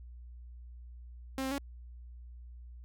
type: tone with pitch steps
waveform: sawtooth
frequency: 266.1 / 264.5 / 279.7 Hz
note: C4 / C4 / C#4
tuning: +29 / +19 / +16 cents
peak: -29 dBFS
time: 1.38-1.581 s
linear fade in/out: 0 ms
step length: 67 ms
effects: added 60 Hz sine -46 dBFS peak until 2.84 s